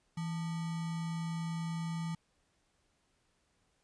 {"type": "tone with sample-and-hold", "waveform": "sine", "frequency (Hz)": 165.2, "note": "E3", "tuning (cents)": 4, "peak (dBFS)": -34, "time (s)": [0.17, 2.15], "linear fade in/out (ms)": 5, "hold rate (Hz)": 1050, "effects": ["pink hiss -75 dBFS RMS until 3.83 s", "resampled to 22050 Hz"]}